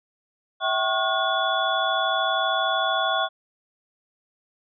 sine tone cluster, 652 / 765 / 1096 / 1440 / 3428 Hz, E5 / G5 / C#6 / F#6 / A7, -19 / -42 / -20 / -47 / -46 cents, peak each -27 dBFS, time 0.6-3.29 s, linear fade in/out 50 ms, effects none

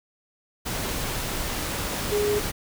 sine tone in noise, 415.3 Hz, G#4, in tune, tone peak -21 dBFS, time 2.11-2.4 s, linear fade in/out 20 ms, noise pink, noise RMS -29 dBFS, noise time 0.65-2.52 s, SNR +5 dB, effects none

